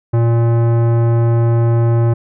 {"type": "tone with tanh clipping", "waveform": "sine", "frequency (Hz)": 116.6, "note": "A#2", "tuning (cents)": 1, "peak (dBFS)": -12, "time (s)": [0.13, 2.14], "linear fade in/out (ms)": 10, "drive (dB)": 17, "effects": []}